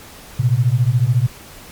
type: beating tone pair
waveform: sine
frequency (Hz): 115.5 / 129.5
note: A#2 / C3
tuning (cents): -16 / -17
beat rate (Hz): 14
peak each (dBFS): -15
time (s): 0.39-1.27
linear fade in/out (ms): 10
effects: pink hiss -39 dBFS RMS until 1.71 s + MP3 96 kbps